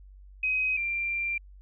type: tone pair in turn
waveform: sine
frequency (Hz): 2524 / 2371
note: D#7 / D7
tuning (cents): +24 / +16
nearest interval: minor second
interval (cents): 108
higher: first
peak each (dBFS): -24 / -27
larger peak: first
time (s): 0.43-0.77 / 0.77-1.38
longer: second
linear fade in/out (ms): 5
effects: added 48 Hz sine -47 dBFS peak until 1.61 s